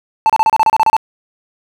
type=tone bursts; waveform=triangle; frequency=880 Hz; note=A5; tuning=in tune; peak=-5 dBFS; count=11; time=0.26-0.966 s; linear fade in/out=0 ms; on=36 ms; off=31 ms; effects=none